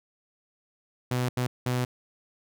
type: tone bursts at uneven times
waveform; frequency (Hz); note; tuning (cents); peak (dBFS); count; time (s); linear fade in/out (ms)
sawtooth; 124.9; B2; +20; -21; 3; 1.11-1.29 / 1.37-1.47 / 1.66-1.85; 5
effects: none